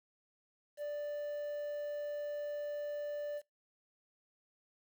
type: tone with quantisation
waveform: triangle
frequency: 587.3 Hz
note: D5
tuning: in tune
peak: -35 dBFS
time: 0.77-3.42 s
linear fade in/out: 50 ms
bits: 10
effects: noise-tail reverb RT60 0.2 s tail -26 dB re dry